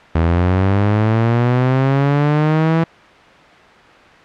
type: linear sweep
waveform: sawtooth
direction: up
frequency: 80.2 to 165.7 Hz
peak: -8 dBFS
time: 0.15-2.84 s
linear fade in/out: 5 ms
effects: white hiss -42 dBFS RMS until 4.24 s + low-pass 2000 Hz 12 dB/octave